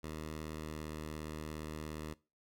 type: tone with pitch glide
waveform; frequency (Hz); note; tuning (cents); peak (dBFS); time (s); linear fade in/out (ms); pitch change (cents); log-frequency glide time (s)
10% pulse; 77.78 to 77.2; D#2 to D#2; 0 to -13; -33; 0.03-2.14; 10; -13; 0.54-0.77
effects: noise-tail reverb RT60 0.3 s tail -21 dB re dry